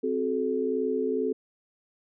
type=chord; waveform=sine; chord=F# diminished; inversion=second; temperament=equal with one note detuned; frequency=261.6 / 370 / 432.2 Hz; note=C4 / F#4 / A4; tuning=0 / 0 / -31 cents; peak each=-30 / -31 / -27 dBFS; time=0.03-1.33 s; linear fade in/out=10 ms; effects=none